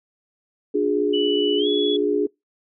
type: chord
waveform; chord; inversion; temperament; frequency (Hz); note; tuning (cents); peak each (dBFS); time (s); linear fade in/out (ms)
sine; D diminished; none; equal with one note detuned; 293.7 / 358.4 / 415.3; D4 / F4 / Ab4; 0 / +45 / 0; -23 / -25 / -20; 0.74-2.27; 10
type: tone with pitch glide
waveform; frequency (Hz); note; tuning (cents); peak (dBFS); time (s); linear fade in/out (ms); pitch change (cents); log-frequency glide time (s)
sine; 2960 to 3381; F#7 to G#7; 0 to +30; -24; 1.13-1.97; 10; +230; 1.57-1.67
effects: noise-tail reverb RT60 0.2 s tail -26 dB re dry